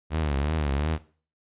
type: tone with vibrato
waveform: sawtooth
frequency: 74 Hz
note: D2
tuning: 14 cents sharp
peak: -20 dBFS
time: 0.1-0.99 s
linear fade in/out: 50 ms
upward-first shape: triangle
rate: 2.8 Hz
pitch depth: 160 cents each way
effects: noise-tail reverb RT60 0.4 s tail -17 dB re dry + resampled to 8000 Hz